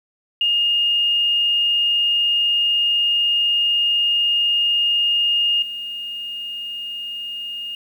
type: tone with level steps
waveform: sine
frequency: 2838 Hz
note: F7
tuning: 27 cents sharp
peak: -15 / -26 dBFS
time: 0.41-7.75 s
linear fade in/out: 2 ms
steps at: 5.62 s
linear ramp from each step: 5 ms
effects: 8-bit